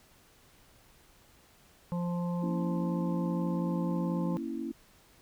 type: harmonic tone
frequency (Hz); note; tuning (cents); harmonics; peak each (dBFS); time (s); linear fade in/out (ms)
174.61; F3; 0; 1 / 3 / 5 / 6; -30 / -40 / -44 / -46; 1.92-4.37; 0
type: chord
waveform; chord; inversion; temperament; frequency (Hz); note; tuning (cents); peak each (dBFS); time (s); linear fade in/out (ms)
sine; A# diminished; none; equal; 233.1 / 277.2 / 329.6; A#3 / C#4 / E4; 0 / 0 / 0; -38 / -38 / -37; 2.42-4.72; 10
effects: pink hiss -61 dBFS RMS until 5.21 s